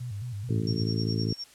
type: tone with vibrato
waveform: sine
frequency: 111.6 Hz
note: A2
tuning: 25 cents sharp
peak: -32 dBFS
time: 0-0.84 s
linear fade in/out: 10 ms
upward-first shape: square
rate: 4.6 Hz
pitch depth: 170 cents each way
type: harmonic tone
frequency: 55.1 Hz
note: A1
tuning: 3 cents sharp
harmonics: 2 / 3 / 4 / 5 / 6 / 7 / 8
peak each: -28 / -32 / -34 / -36 / -38 / -39 / -40 dBFS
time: 0.49-1.33 s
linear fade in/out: 5 ms
type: tone with tremolo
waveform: sine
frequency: 5510 Hz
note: F8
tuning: 24 cents flat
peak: -32 dBFS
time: 0.67-1.44 s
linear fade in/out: 2 ms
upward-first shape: sine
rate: 9.7 Hz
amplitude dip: 90%
effects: white hiss -55 dBFS RMS until 1.54 s + low-pass 10000 Hz 12 dB/octave